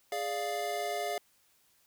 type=chord; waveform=square; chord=D diminished; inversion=second; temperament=equal; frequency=415.3 / 587.3 / 698.5 Hz; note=Ab4 / D5 / F5; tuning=0 / 0 / 0 cents; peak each=-39 / -39 / -35 dBFS; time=0.12-1.18 s; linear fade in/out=2 ms; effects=white hiss -68 dBFS RMS until 1.86 s